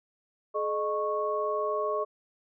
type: tone cluster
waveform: sine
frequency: 426.2 / 613 / 1103 Hz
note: G#4 / D#5 / C#6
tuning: +45 / -26 / -9 cents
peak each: -31 dBFS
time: 0.54-2.05 s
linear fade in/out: 20 ms
effects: none